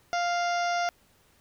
harmonic tone with a mistuned harmonic, 698.5 Hz, F5, in tune, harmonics 1 / 2 / 3 / 4 / 5 / 6 / 7 / 8 / 9, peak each -26 / -32 / -37 / -43 / -44 / -48 / -43 / -41 / -47 dBFS, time 0.13-0.89 s, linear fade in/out 0 ms, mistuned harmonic 6, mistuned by +26 cents, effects pink hiss -63 dBFS RMS until 1.4 s

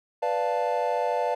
triangle chord, B half-diminished seventh, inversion none, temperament equal, 493.9 / 587.3 / 698.5 / 880 Hz, B4 / D5 / F5 / A5, 0 / 0 / 0 / 0 cents, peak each -27 dBFS, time 0.22-1.35 s, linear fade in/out 10 ms, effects none

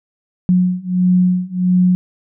sine beating tone pair, 180.7 / 182.2 Hz, F#3 / F#3, -41 / -26 cents, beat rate 1.5 Hz, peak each -15 / -14 dBFS, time 0.49-1.95 s, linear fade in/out 0 ms, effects none

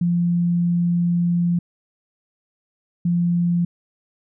sine tone bursts at uneven times, 173.2 Hz, F3, 14 cents flat, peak -16 dBFS, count 2, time 0.01-1.59 / 3.05-3.65 s, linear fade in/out 5 ms, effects none

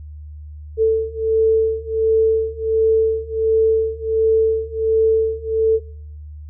sine beating tone pair, 443 / 444.4 Hz, A4 / A4, +12 / +17 cents, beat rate 1.4 Hz, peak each -17 / -16 dBFS, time 0.77-5.8 s, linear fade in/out 50 ms, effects noise-tail reverb RT60 0.6 s tail -22 dB re dry + added 75 Hz sine -32 dBFS peak until 6.49 s

